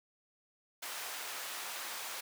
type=high-pass noise; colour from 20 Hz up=pink; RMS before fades=-42 dBFS; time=0.82-2.21 s; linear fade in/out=10 ms; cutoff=870 Hz; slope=12 dB/octave; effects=none